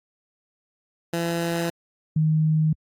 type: tone pair in turn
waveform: 15% pulse / sine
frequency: 168.9 / 156.27 Hz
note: E3 / D#3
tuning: +42 / +8 cents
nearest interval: minor second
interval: 134 cents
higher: first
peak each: -17 dBFS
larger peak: neither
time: 1.13-1.7 / 2.16-2.73 s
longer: neither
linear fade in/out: 5 ms
effects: AAC 48 kbps